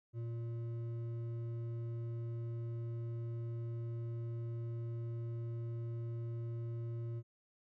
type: tone with hard clipping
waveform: triangle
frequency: 116.54 Hz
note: A#2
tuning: in tune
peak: -40 dBFS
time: 0.13-7.23 s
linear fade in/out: 50 ms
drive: 11 dB
effects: none